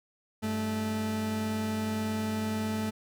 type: tone pair together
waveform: 40% pulse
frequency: 98 / 217.8 Hz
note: G2 / A3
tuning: 0 / -17 cents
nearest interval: octave + major second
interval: 1383 cents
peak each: -36 / -29 dBFS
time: 0.42-2.91 s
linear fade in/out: 20 ms
effects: none